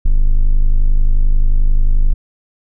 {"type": "tone", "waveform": "triangle", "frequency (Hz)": 25.67, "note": "G#0", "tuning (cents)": -19, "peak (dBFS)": -5, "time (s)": [0.05, 2.14], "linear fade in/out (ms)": 10, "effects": []}